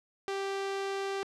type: tone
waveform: sawtooth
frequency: 392 Hz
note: G4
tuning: in tune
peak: -28 dBFS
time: 0.28-1.23 s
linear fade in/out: 0 ms
effects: low-pass 6000 Hz 12 dB/octave